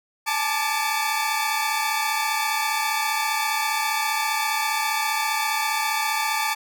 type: tone cluster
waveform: sawtooth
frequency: 850 / 885 / 1183 / 2276 Hz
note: G#5 / A5 / D6 / C#7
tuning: +40 / +10 / +12 / +45 cents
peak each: -25 / -22 / -25 / -25 dBFS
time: 0.26-6.55 s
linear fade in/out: 20 ms
effects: none